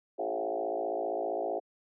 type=tone with frequency modulation; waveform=sine; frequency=541 Hz; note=C#5; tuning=42 cents flat; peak=-29 dBFS; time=0.18-1.6 s; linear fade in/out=20 ms; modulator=55.3 Hz; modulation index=3.8; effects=high-pass 300 Hz 12 dB/octave